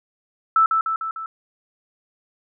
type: tone with echo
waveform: sine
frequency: 1318.5 Hz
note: E6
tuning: in tune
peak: -12 dBFS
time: 0.56-0.66 s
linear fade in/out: 2 ms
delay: 150 ms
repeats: 4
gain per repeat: -4 dB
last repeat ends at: 1.26 s
effects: none